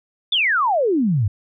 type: exponential sweep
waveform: sine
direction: down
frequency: 3610 to 92.5 Hz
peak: -15 dBFS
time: 0.32-1.28 s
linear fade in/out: 5 ms
effects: none